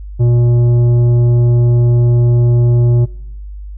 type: tone with tanh clipping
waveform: sine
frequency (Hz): 119.9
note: A#2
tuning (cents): +49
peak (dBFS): -9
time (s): 0.19-3.06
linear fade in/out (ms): 20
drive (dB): 9
effects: noise-tail reverb RT60 0.7 s tail -21 dB re dry + added 50 Hz sine -25 dBFS peak until 3.77 s